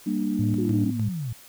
sine chord, G minor, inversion none, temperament equal with one note detuned, 196 / 233.1 / 299 Hz, G3 / Bb3 / D4, 0 / 0 / +31 cents, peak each -27 dBFS, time 0.06-0.91 s, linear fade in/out 10 ms
sine tone with tremolo, 110 Hz, A2, in tune, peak -22 dBFS, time 0.39-1.09 s, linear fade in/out 5 ms, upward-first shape square, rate 3.3 Hz, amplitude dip 55%
sine linear sweep, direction down, 373.1 to 106.1 Hz, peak -27 dBFS, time 0.58-1.33 s, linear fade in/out 5 ms
effects tanh soft clip ceiling -11 dBFS + white hiss -49 dBFS RMS until 1.48 s

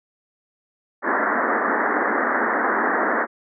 white band-pass noise, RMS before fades -21 dBFS, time 1.02-3.27 s, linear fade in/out 50 ms, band 210 to 1900 Hz, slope 96 dB/octave, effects none

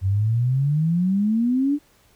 sine exponential sweep, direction up, 92.5 to 297.9 Hz, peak -17 dBFS, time 0.01-1.79 s, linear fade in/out 50 ms, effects pink hiss -58 dBFS RMS until 2.15 s

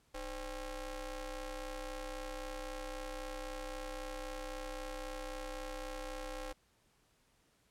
sawtooth ring-modulated tone, 273.9 Hz, C#4, 21 cents flat, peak -34 dBFS, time 0.14-6.53 s, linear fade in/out 10 ms, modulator 242 Hz, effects pink hiss -72 dBFS RMS until 7.7 s + low-pass 12000 Hz 12 dB/octave

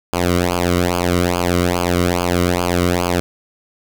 sawtooth tone with flanger, 88.3 Hz, F2, 20 cents sharp, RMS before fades -17 dBFS, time 0.13-3.2 s, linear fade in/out 0 ms, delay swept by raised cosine 0.52 to 1.2 ms, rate 2.4 Hz, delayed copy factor -1, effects 7-bit

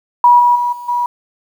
sine tone with level steps, 968 Hz, B5, 35 cents flat, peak -4 / -7 / -13 / -26 / -13 dBFS, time 0.24-1.06 s, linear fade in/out 2 ms, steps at 0.39 / 0.55 / 0.72 / 0.88 s, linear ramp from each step 10 ms, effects 7-bit

